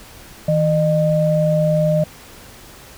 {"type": "tone pair together", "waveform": "sine", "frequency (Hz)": [160, 609.3], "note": ["D#3", "D#5"], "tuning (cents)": [49, -36], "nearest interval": "octave + major seventh", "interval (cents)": 2315, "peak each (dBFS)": -16, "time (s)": [0.48, 2.04], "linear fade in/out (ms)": 5, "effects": ["pink hiss -41 dBFS RMS until 2.97 s"]}